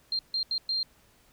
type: tone bursts at uneven times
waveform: sine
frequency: 4186 Hz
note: C8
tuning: in tune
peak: -26 dBFS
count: 4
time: 0.12-0.19 / 0.34-0.43 / 0.51-0.58 / 0.69-0.83 s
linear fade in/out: 2 ms
effects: pink hiss -62 dBFS RMS until 1.32 s